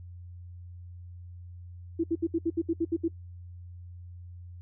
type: tone bursts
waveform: sine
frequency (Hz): 331.9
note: E4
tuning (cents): +12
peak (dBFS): -23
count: 10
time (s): 1.99-3.083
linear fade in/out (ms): 10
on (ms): 49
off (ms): 67
effects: noise-tail reverb RT60 0.1 s tail -21 dB re dry + added 88 Hz sine -42 dBFS peak until 4.61 s